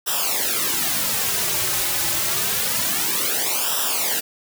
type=noise with flanger; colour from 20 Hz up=white; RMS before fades=-22 dBFS; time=0.06-4.21 s; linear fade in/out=20 ms; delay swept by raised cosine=0.45 to 4.35 ms; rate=0.27 Hz; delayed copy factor=-0.9; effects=none